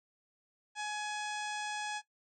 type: harmonic tone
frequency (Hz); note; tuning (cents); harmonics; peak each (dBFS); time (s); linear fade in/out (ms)
841; G#5; +22; 1 / 2 / 3 / 4 / 5 / 6 / 7 / 8 / 9 / 10; -39 / -40 / -44 / -46 / -53 / -51 / -52 / -51 / -55 / -53; 0.75-2.02; 50
effects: noise-tail reverb RT60 0.1 s tail -17 dB re dry